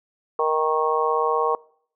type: harmonic tone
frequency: 156.3 Hz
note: D#3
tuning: 8 cents sharp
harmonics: 3 / 4 / 5 / 6 / 7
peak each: -22 / -29 / -27 / -27 / -24 dBFS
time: 0.39-1.55 s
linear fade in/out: 2 ms
effects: noise-tail reverb RT60 0.6 s tail -24 dB re dry